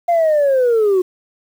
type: linear sweep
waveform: sine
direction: down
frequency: 700 to 358.5 Hz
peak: -9 dBFS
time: 0.08-1.02 s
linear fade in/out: 10 ms
effects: tanh soft clip ceiling -9 dBFS + 7-bit